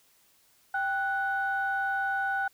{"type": "tone pair together", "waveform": "sine", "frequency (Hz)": [784, 1480], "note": ["G5", "F#6"], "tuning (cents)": [0, 0], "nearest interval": "major seventh", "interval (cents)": 1100, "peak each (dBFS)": [-29, -28], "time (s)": [0.74, 2.48], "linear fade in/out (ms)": 5, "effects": ["tanh soft clip ceiling -19 dBFS", "white hiss -64 dBFS RMS until 2.53 s"]}